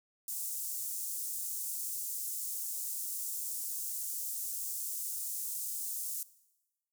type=high-pass noise; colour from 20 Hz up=pink; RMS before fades=-38 dBFS; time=0.28-6.23 s; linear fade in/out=2 ms; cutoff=7400 Hz; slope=24 dB/octave; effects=noise-tail reverb RT60 1.0 s tail -19 dB re dry